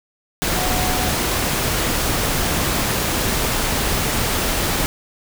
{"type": "tone in noise", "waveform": "sine", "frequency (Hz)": 733, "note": "F#5", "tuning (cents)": -16, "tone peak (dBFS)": -26, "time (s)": [0.56, 1.09], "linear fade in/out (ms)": 0, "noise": "pink", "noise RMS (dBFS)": -20, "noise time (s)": [0.42, 4.86], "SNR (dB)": -9, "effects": []}